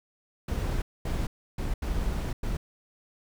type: noise bursts at uneven times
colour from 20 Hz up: brown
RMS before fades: -29 dBFS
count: 5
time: 0.48-0.82 / 1.05-1.27 / 1.58-1.74 / 1.82-2.33 / 2.43-2.57 s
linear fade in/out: 5 ms
effects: none